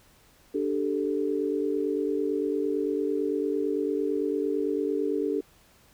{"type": "chord", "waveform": "sine", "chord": "D suspended fourth", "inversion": "none", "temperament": "just", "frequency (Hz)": [293.7, 391.6, 440.5], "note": ["D4", "G4", "A4"], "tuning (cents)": [0, -2, 2], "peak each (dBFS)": -29, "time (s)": [0.54, 5.41], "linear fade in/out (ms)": 10, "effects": ["pink hiss -59 dBFS RMS until 5.93 s"]}